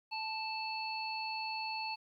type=harmonic tone; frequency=880 Hz; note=A5; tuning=in tune; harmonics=1 / 3 / 5; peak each=-39 / -41 / -42 dBFS; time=0.11-1.96 s; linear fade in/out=20 ms; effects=12-bit